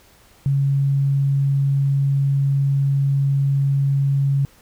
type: tone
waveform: sine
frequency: 138.59 Hz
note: C#3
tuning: in tune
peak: -15 dBFS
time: 0.46-4.45 s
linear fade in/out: 0 ms
effects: pink hiss -52 dBFS RMS until 4.61 s